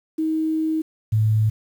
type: tone pair in turn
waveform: sine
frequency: 316.3 / 108.77 Hz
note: D#4 / A2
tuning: +29 / -19 cents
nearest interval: octave + tritone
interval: 1848 cents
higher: first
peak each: -19 / -15 dBFS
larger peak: second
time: 0.18-0.82 / 1.12-1.5 s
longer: first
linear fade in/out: 10 ms
effects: 8-bit